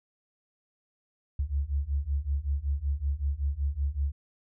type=beating tone pair; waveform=sine; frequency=68 / 73.3 Hz; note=C#2 / D2; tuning=-33 / -3 cents; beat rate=5.3 Hz; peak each=-30 / -29 dBFS; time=1.39-4.12 s; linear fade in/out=5 ms; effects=none